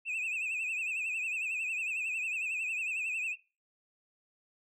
sine tone with vibrato, 2574 Hz, E7, 42 cents flat, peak -29 dBFS, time 0.05-3.36 s, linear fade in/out 50 ms, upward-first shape triangle, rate 11 Hz, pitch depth 110 cents each way, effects noise-tail reverb RT60 0.3 s tail -20 dB re dry + tanh soft clip ceiling -31 dBFS

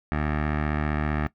15% pulse tone with low-pass filter, 75.3 Hz, D2, 44 cents sharp, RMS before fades -26 dBFS, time 0.12-1.27 s, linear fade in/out 0 ms, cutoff 1800 Hz, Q 2.1, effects noise-tail reverb RT60 0.1 s tail -18 dB re dry

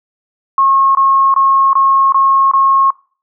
sine tone bursts, 1085 Hz, C#6, 37 cents flat, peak -7 dBFS, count 6, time 0.58-2.905 s, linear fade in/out 2 ms, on 370 ms, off 21 ms, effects noise-tail reverb RT60 0.4 s tail -22 dB re dry

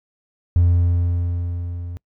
triangle tone with level ramp, 87.1 Hz, F2, 4 cents flat, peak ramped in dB -8 to -26 dBFS, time 0.56-1.97 s, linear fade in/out 0 ms, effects noise-tail reverb RT60 0.1 s tail -26 dB re dry + tanh soft clip ceiling -6 dBFS

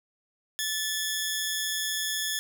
15% pulse tone pair together, 1748 / 3328 Hz, A6 / G#7, -12 / +3 cents, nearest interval major seventh, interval 1115 cents, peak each -24 dBFS, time 0.59-2.39 s, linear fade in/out 0 ms, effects none

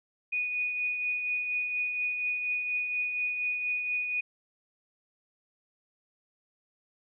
sine tone with tremolo, 2472 Hz, D#7, 12 cents flat, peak -26 dBFS, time 0.32-4.21 s, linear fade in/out 10 ms, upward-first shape triangle, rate 4.2 Hz, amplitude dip 45%, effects none

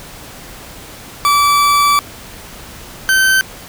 40% pulse tone pair in turn, 1156 / 1543.1 Hz, D6 / G6, -28 / -28 cents, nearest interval perfect fourth, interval 500 cents, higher second, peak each -8 dBFS, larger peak neither, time 1.25-1.99 / 3.09-3.41 s, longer first, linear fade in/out 0 ms, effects pink hiss -34 dBFS RMS until 3.68 s

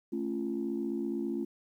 sine chord, A augmented, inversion none, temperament just, 220 / 275 / 343.8 Hz, A3 / C#4 / E#4, 0 / -14 / -27 cents, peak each -35 / -35 / -34 dBFS, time 0.12-1.45 s, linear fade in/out 10 ms, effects tanh soft clip ceiling -23 dBFS + 11-bit

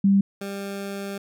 sine / 20% pulse tone pair in turn, 197.2 / 198.46 Hz, G3 / G3, +11 / +22 cents, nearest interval unison, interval 11 cents, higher second, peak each -14 / -25 dBFS, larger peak first, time 0.04-0.21 / 0.41-1.18 s, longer second, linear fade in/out 5 ms, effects none

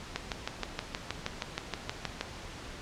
click train, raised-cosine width 0.2 ms, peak -14 dBFS, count 14, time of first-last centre 0.16-2.21 s, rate 6.34 Hz, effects pink hiss -44 dBFS RMS until 2.81 s + low-pass 6000 Hz 12 dB/octave

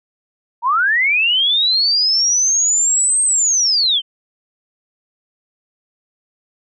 sine linear two-way sweep, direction up then down, 900 to 8450 to 3009 Hz, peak -12 dBFS, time 0.62-4.02 s, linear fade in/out 50 ms, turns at 3.23 s, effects none

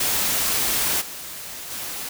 white noise with level steps, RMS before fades -22 / -35 / -31 dBFS, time 0-2.09 s, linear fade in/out 5 ms, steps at 1 / 1.7 s, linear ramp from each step 20 ms, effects none

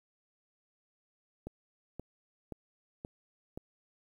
click train, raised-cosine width 2 ms, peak -27 dBFS, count 5, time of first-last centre 1.47-3.575 s, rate 1.9 Hz, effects 10-bit

